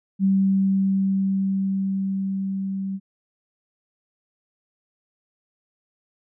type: tone with level ramp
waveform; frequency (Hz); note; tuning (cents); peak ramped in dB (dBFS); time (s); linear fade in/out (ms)
sine; 193.5; G3; -22; -15 to -25; 0.19-3; 50
effects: none